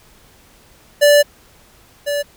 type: tone pair in turn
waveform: square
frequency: 583 / 578.6 Hz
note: D5 / D5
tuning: -13 / -26 cents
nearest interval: unison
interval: 13 cents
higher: first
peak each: -8 / -18 dBFS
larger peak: first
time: 1.01-1.23 / 2.06-2.23 s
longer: first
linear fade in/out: 20 ms
effects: pink hiss -49 dBFS RMS until 2.36 s